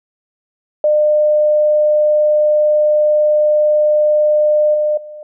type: tone with level steps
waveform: sine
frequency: 603 Hz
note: D5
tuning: 46 cents sharp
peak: -9 / -12 / -29 dBFS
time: 0.84-5.23 s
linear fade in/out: 2 ms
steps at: 4.74 / 4.97 s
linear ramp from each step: 5 ms
effects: none